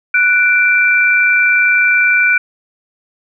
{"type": "tone pair together", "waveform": "sine", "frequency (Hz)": [1480, 2349], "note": ["F#6", "D7"], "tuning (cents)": [0, 0], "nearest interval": "minor sixth", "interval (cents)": 800, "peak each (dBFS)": -11, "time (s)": [0.14, 2.38], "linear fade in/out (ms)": 5, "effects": []}